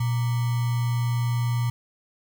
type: tone with sample-and-hold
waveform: sine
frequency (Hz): 120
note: B2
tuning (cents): -49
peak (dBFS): -21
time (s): 0-1.7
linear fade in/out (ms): 5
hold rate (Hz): 1050
effects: none